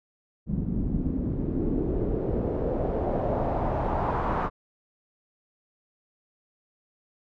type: noise with low-pass filter sweep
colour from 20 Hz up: pink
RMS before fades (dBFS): -27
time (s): 0.46-4.5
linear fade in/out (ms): 50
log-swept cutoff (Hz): 200 to 1100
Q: 2.4
effects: none